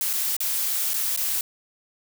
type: noise with dropouts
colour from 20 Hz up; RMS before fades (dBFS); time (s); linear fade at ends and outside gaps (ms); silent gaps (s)
blue; -25; 0.01-1.41; 1; 0.131-0.135 / 0.366-0.404 / 0.935-0.941 / 1.163-1.174
effects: none